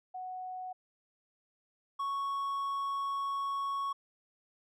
sine / triangle tone pair in turn, 740 / 1108.7 Hz, F#5 / C#6, 0 / 0 cents, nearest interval perfect fifth, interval 700 cents, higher second, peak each -38 / -30 dBFS, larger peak second, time 0.14-0.73 / 1.99-3.93 s, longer second, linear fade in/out 10 ms, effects none

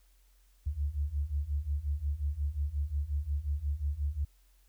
sine beating tone pair, 69.4 / 75 Hz, C#2 / D2, +3 / +37 cents, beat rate 5.6 Hz, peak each -34 / -32 dBFS, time 0.66-4.25 s, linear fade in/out 10 ms, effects added 45 Hz sine -61 dBFS peak until 4.68 s + white hiss -71 dBFS RMS until 4.68 s

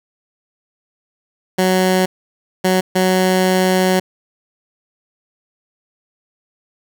15% pulse tone bursts at uneven times, 185.7 Hz, F#3, 7 cents sharp, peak -6 dBFS, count 3, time 1.58-2.06 / 2.64-2.81 / 2.95-4 s, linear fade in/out 10 ms, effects none

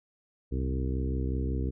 harmonic tone with a mistuned harmonic, 65.41 Hz, C2, in tune, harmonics 1 / 2 / 3 / 4 / 5 / 6 / 7, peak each -29 / -35 / -40 / -37 / -40 / -41 / -43 dBFS, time 0.51-1.71 s, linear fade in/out 20 ms, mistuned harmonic 1, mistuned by +67 cents, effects none

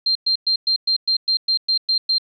sine tone bursts, 4171 Hz, C8, 6 cents flat, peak -15 dBFS, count 11, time 0.06-2.183 s, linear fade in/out 5 ms, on 93 ms, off 110 ms, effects none

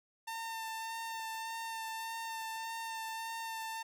sawtooth tone with vibrato, 901 Hz, A5, 41 cents sharp, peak -35 dBFS, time 0.27-3.83 s, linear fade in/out 10 ms, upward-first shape sine, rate 1.7 Hz, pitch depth 17 cents each way, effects none

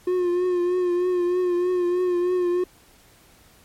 triangle tone with vibrato, 357.7 Hz, F4, 41 cents sharp, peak -17 dBFS, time 0.07-2.64 s, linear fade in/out 5 ms, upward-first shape triangle, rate 3.2 Hz, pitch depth 44 cents each way, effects pink hiss -54 dBFS RMS until 3.64 s + MP3 64 kbps

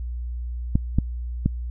clicks, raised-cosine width 5 ms, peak -6 dBFS, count 3, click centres 0.755 / 0.986 / 1.46 s, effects added 60 Hz sine -27 dBFS peak until 1.7 s

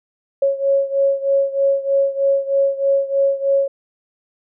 sine beating tone pair, 550 / 553.2 Hz, C#5 / C#5, -14 / -4 cents, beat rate 3.2 Hz, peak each -16 / -19 dBFS, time 0.42-3.68 s, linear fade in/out 5 ms, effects none

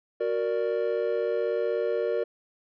triangle chord, Gb augmented, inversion none, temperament equal, 370 / 466.2 / 587.3 Hz, Gb4 / Bb4 / D5, 0 / 0 / 0 cents, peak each -29 / -25 / -28 dBFS, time 0.2-2.24 s, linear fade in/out 10 ms, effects resampled to 11025 Hz

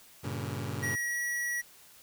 sawtooth chord, G diminished, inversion none, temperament just, 98 / 117.6 / 141.12 Hz, G2 / Bb2 / Db3, 0 / +16 / +31 cents, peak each -34 dBFS, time 0.23-0.96 s, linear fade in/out 20 ms
square tone with pitch glide, 1913 to 1926.3 Hz, A#6 to B6, +44 to -44 cents, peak -31 dBFS, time 0.82-1.62 s, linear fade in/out 20 ms, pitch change +12 cents, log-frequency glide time 1.07-1.2 s
effects white hiss -56 dBFS RMS until 2.02 s

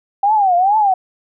sine tone with vibrato, 780 Hz, G5, 9 cents flat, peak -10 dBFS, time 0.23-0.94 s, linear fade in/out 5 ms, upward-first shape triangle, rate 2.3 Hz, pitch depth 220 cents each way, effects none

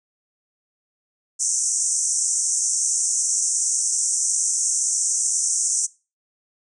pink band-pass noise, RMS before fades -22 dBFS, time 1.39-5.87 s, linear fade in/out 20 ms, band 5800 to 9000 Hz, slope 96 dB/octave, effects noise-tail reverb RT60 0.3 s tail -21 dB re dry

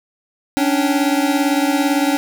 square tone cluster, 279.2 / 297 / 555 / 773 Hz, C#4 / D4 / C#5 / G5, +13 / +20 / +2 / -24 cents, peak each -18 / -20 / -26 / -25 dBFS, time 0.57-2.17 s, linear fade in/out 0 ms, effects none

